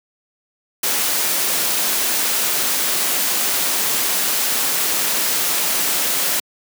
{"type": "noise", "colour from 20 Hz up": "white", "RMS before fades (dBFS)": -19, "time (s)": [0.83, 6.4], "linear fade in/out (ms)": 5, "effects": ["high-pass 200 Hz 12 dB/octave"]}